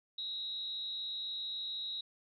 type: tone with amplitude modulation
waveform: sine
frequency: 3836 Hz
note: A#7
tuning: 49 cents sharp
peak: -34 dBFS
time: 0.18-2.01 s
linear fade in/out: 5 ms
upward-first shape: sine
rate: 253 Hz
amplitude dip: 65%
effects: none